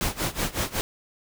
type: noise with tremolo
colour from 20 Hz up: pink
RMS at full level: -25 dBFS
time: 0.01-0.81 s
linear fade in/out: 0 ms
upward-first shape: sine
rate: 5.4 Hz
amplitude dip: 90%
effects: none